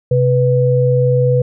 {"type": "tone pair together", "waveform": "sine", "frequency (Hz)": [130.62, 493.9], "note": ["C3", "B4"], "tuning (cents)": [-3, 0], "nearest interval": "octave + major seventh", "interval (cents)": 2303, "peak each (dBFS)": [-12, -13], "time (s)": [0.11, 1.42], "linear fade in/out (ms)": 5, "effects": []}